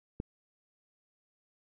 click, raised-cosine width 3 ms, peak -22 dBFS, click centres 0.201 s, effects none

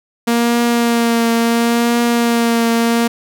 sawtooth tone with vibrato, 234 Hz, A#3, 7 cents sharp, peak -8 dBFS, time 0.27-3.08 s, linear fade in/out 10 ms, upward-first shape triangle, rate 0.72 Hz, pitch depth 26 cents each way, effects none

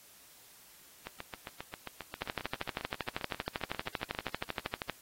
two click trains, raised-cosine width 0.3 ms, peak -17 / -24 dBFS, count 35 / 25, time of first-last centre 2.22-4.897 / 1.07-4.283 s, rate 12.7 / 7.47 Hz, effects white hiss -58 dBFS RMS until 5.01 s + AAC 48 kbps

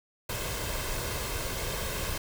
pink noise with comb filter, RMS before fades -33 dBFS, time 0.29-2.18 s, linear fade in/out 5 ms, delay 1.9 ms, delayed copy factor +0.5, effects none

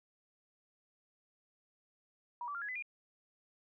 sine tone with pitch steps, 961 / 1156.1 / 1390.8 / 1673.2 / 2013 / 2422 Hz, B5 / D6 / F6 / G#6 / B6 / D#7, -48 / -28 / -8 / +12 / +33 / -47 cents, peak -38 dBFS, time 2.41-2.824 s, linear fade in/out 2 ms, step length 69 ms, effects none

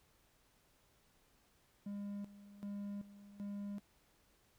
triangle tone with tremolo, 202.4 Hz, G#3, 44 cents flat, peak -39 dBFS, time 1.86-3.8 s, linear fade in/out 5 ms, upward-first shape square, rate 1.3 Hz, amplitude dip 80%, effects pink hiss -72 dBFS RMS until 4.58 s

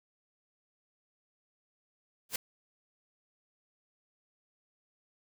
white noise with exponential growth, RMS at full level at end -26 dBFS, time 2.29-2.36 s, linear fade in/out 5 ms, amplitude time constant 15 ms, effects none

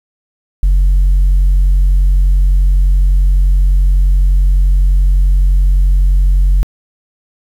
sine tone, 45.85 Hz, F#1, 15 cents flat, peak -4 dBFS, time 0.63-6.63 s, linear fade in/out 0 ms, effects tanh soft clip ceiling -5 dBFS + 7-bit

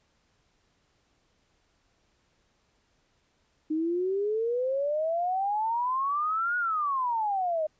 sine exponential two-way sweep, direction up then down, 305.9 to 1463 to 607 Hz, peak -25 dBFS, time 3.7-7.67 s, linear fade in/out 10 ms, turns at 6.57 s, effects pink hiss -70 dBFS RMS until 7.79 s + resampled to 16000 Hz

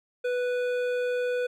sine tone with hard clipping, 493.9 Hz, B4, in tune, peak -27 dBFS, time 0.24-1.47 s, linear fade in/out 10 ms, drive 11 dB, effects none

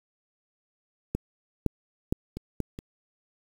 clicks, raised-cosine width 3 ms, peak -14 / -10 / -11 / -22 / -15 / -25 dBFS, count 6, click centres 1.15 / 1.663 / 2.125 / 2.37 / 2.603 / 2.789 s, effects 7-bit

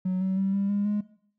triangle tone with pitch steps, 185 / 189.32 / 193.75 / 198.28 / 202.9 / 207.7 Hz, F#3 / F#3 / G3 / G3 / G#3 / G#3, 0 / +40 / -20 / +20 / -40 / 0 cents, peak -20 dBFS, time 0.05-1.01 s, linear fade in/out 10 ms, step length 160 ms, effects noise-tail reverb RT60 0.6 s tail -20 dB re dry + tanh soft clip ceiling -20 dBFS

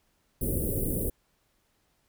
pink band-stop noise, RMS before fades -29 dBFS, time 0.41-1.1 s, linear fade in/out 5 ms, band 530 to 9700 Hz, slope 48 dB/octave, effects pink hiss -71 dBFS RMS until 2.08 s

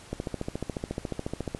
click train, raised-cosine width 2 ms, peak -17 dBFS, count 21, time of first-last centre 0.13-1.548 s, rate 14.1 Hz, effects pink hiss -49 dBFS RMS until 1.59 s + resampled to 24000 Hz

